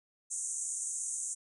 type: band-pass noise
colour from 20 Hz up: white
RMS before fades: -37 dBFS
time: 0.3-1.35 s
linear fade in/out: 20 ms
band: 6300 to 9300 Hz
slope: 96 dB/octave
effects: none